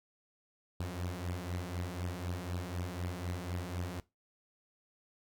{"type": "beating tone pair", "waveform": "sawtooth", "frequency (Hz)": [87.4, 91.4], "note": ["F2", "F#2"], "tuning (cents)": [2, -21], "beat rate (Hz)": 4, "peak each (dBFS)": [-35, -36], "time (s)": [0.8, 4], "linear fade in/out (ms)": 0, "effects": ["noise-tail reverb RT60 0.2 s tail -18 dB re dry"]}